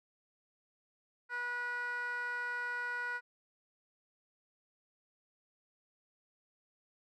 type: tone with band-pass filter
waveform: 15% pulse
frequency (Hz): 486.5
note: B4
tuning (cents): -26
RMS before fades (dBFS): -38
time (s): 1.29-3.21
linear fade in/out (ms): 50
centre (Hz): 1500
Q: 3.2
effects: none